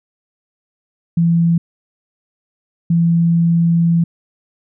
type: tone pair in turn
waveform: sine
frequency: 168.3 / 168.3 Hz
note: E3 / E3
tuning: +36 / +36 cents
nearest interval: unison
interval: 0 cents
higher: neither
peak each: -10 dBFS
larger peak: neither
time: 1.17-1.58 / 2.9-4.04 s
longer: second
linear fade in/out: 5 ms
effects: none